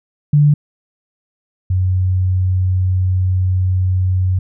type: tone pair in turn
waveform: sine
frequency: 146.83 / 92.5 Hz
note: D3 / F#2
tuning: 0 / 0 cents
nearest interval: minor sixth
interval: 800 cents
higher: first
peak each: -7 / -12 dBFS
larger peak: first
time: 0.33-0.54 / 1.7-4.39 s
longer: second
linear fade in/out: 5 ms
effects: none

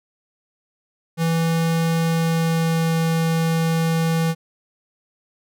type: tone with pitch glide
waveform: square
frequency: 164.81 to 163.77 Hz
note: E3 to E3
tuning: 0 to -11 cents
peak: -18 dBFS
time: 1.17-4.35 s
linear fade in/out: 50 ms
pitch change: -11 cents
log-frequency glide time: 1.99-2.97 s
effects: none

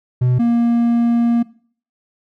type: tone pair in turn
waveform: triangle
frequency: 125.1 / 235.2 Hz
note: B2 / A#3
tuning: +23 / +16 cents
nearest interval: major seventh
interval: 1093 cents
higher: second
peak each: -10 dBFS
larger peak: neither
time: 0.21-0.39 / 0.39-1.43 s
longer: second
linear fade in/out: 10 ms
effects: noise-tail reverb RT60 0.5 s tail -20 dB re dry

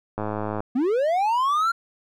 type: click train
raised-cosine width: 1 ms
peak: -14 dBFS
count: 46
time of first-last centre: 0.18-0.605 s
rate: 106 Hz
type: linear sweep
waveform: triangle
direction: up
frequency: 230.6 to 1400 Hz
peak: -17 dBFS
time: 0.75-1.72 s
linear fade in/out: 10 ms
effects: none

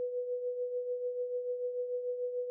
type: tone with tremolo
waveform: sine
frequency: 493.9 Hz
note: B4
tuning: in tune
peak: -30 dBFS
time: 0-2.5 s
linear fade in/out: 0 ms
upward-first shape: triangle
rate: 6.8 Hz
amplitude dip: 60%
effects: none

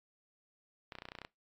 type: clicks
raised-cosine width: 0.3 ms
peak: -28 dBFS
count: 11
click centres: 0.922 / 0.953 / 0.986 / 1.021 / 1.054 / 1.087 / 1.119 / 1.152 / 1.187 / 1.217 / 1.249 s
effects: noise-tail reverb RT60 0.2 s tail -23 dB re dry + AAC 48 kbps

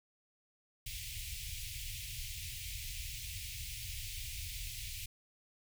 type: band-stop noise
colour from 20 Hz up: pink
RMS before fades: -43 dBFS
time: 0.86-5.06 s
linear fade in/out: 5 ms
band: 120 to 2200 Hz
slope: 48 dB/octave
effects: none

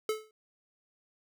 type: tone with exponential decay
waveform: square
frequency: 433.4 Hz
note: A4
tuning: 26 cents flat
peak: -26 dBFS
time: 0.09-0.31 s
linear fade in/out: 2 ms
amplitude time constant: 46 ms
effects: none

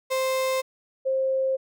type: tone pair in turn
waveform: 35% pulse / sine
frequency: 523.3 / 529.7 Hz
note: C5 / C5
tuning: 0 / +21 cents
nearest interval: unison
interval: 21 cents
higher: second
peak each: -21 dBFS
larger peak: neither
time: 0.1-0.62 / 1.05-1.57 s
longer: neither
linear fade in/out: 20 ms
effects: none

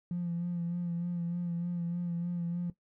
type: tone with vibrato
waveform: triangle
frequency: 172.9 Hz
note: F3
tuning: 17 cents flat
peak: -27 dBFS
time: 0.11-2.7 s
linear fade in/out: 2 ms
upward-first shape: sine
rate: 3.3 Hz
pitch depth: 29 cents each way
effects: noise-tail reverb RT60 0.1 s tail -18 dB re dry + tanh soft clip ceiling -29 dBFS

